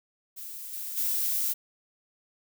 violet noise with level steps, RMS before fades -40 / -36 / -28 dBFS, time 0.36-1.54 s, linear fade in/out 20 ms, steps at 0.72 / 0.96 s, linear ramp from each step 20 ms, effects none

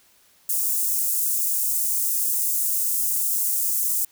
white high-pass noise, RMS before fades -23 dBFS, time 0.49-4.05 s, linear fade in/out 5 ms, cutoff 7400 Hz, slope 24 dB/octave, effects white hiss -58 dBFS RMS until 4.11 s

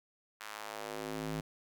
square tone with high-pass filter sweep, 53.1 Hz, G#1, 39 cents sharp, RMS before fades -41 dBFS, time 0.4-1.41 s, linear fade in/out 10 ms, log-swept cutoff 1400 to 150 Hz, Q 1.2, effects none

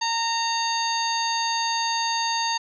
harmonic tone, 920 Hz, A#5, 23 cents flat, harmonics 1 / 2 / 3 / 4 / 5 / 7, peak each -25 / -32 / -34 / -33 / -28 / -32 dBFS, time 0.01-2.58 s, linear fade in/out 10 ms, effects none

